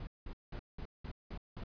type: noise bursts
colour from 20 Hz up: brown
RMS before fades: -43 dBFS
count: 7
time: 0-1.637 s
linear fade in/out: 2 ms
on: 71 ms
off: 190 ms
effects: resampled to 11025 Hz

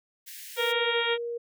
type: high-pass noise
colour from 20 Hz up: white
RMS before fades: -43 dBFS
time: 0.26-0.73 s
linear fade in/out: 20 ms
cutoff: 1600 Hz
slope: 96 dB/octave
type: harmonic tone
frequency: 466.2 Hz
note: A#4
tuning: in tune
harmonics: 1 / 2 / 3 / 4 / 5 / 6 / 7 / 8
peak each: -31 / -34 / -33 / -33 / -33 / -37 / -31 / -38 dBFS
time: 0.56-1.18 s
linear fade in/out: 50 ms
type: tone with pitch glide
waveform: sine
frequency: 489.6 to 471.8 Hz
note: B4 to A#4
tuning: -15 to +21 cents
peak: -30 dBFS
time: 0.57-1.38 s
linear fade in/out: 10 ms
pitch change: -64 cents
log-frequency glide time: 0.73-1.03 s
effects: none

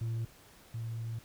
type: tone pair in turn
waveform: sine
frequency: 114.3 / 114.3 Hz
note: A#2 / A#2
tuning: -34 / -34 cents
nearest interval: unison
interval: 0 cents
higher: neither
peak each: -29 / -34 dBFS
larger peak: first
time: 0.01-0.25 / 0.74-1.19 s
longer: second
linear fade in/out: 5 ms
effects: tanh soft clip ceiling -31 dBFS + pink hiss -58 dBFS RMS until 1.24 s

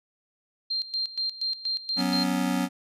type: tone with tremolo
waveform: sine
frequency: 4178 Hz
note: C8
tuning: 3 cents flat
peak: -25 dBFS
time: 0.7-2.24 s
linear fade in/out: 10 ms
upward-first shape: square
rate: 4.2 Hz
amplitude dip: 80%
type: chord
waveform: square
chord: F# suspended fourth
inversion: none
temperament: just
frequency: 185 / 246.7 / 277.5 Hz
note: F#3 / B3 / C#4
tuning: 0 / -2 / +2 cents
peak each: -29 dBFS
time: 1.96-2.69 s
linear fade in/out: 50 ms
effects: resampled to 32000 Hz

